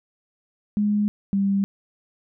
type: tone pair in turn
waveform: sine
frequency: 207.7 / 197.46 Hz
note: G#3 / G3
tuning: 0 / +13 cents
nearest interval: minor second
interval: 87 cents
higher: first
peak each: -18 dBFS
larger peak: neither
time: 0.77-1.08 / 1.33-1.64 s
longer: neither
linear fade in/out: 0 ms
effects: none